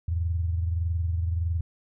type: tone pair together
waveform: sine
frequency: 83.1 / 104.7 Hz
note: E2 / G#2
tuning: +15 / +15 cents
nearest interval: major third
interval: 400 cents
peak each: -24 / -34 dBFS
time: 0.08-1.61 s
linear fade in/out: 5 ms
effects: none